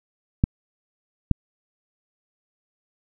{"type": "clicks", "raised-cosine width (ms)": 5, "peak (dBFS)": -4, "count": 2, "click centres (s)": [0.439, 1.313], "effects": []}